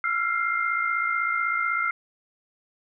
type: tone cluster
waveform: sine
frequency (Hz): 1342 / 1398 / 2103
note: E6 / F6 / C7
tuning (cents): +31 / +1 / +8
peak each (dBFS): -27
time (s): 0.04-1.91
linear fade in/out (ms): 2
effects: none